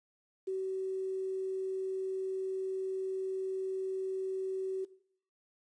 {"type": "tone with quantisation", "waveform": "sine", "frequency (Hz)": 380, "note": "F#4", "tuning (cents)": 46, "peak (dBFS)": -32, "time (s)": [0.47, 4.85], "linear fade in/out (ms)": 10, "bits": 10, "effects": ["noise-tail reverb RT60 0.6 s tail -18 dB re dry", "resampled to 22050 Hz"]}